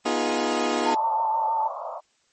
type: chord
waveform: 20% pulse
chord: F half-diminished seventh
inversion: second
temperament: equal with one note detuned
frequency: 243.5 / 311.1 / 349.2 / 415.3 Hz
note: Cb4 / Eb4 / F4 / Ab4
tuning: -24 / 0 / 0 / 0 cents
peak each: -23 dBFS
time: 0.05-0.95 s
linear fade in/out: 10 ms
type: tone with vibrato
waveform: sine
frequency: 890 Hz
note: A5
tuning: 20 cents sharp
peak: -21 dBFS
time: 0.86-1.68 s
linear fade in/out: 5 ms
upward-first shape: triangle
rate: 6.3 Hz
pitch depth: 45 cents each way
type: band-pass noise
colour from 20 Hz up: pink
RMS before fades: -33 dBFS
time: 0.92-2.01 s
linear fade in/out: 50 ms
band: 550 to 1200 Hz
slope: 96 dB/octave
effects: white hiss -66 dBFS RMS until 2.32 s + MP3 32 kbps